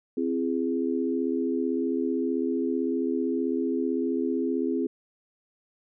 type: chord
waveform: sine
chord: C augmented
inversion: none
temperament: equal with one note detuned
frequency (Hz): 261.6 / 337.1 / 415.3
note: C4 / E4 / G#4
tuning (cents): 0 / +39 / 0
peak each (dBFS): -27 / -29 / -30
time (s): 0.17-4.87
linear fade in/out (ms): 5
effects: none